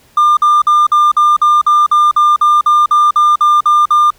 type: tone bursts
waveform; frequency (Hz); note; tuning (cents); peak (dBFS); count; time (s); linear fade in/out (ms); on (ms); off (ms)
triangle; 1200; D6; +37; -3; 16; 0.17-4.105; 5; 200; 49
effects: tanh soft clip ceiling 0 dBFS + pink hiss -48 dBFS RMS until 4.18 s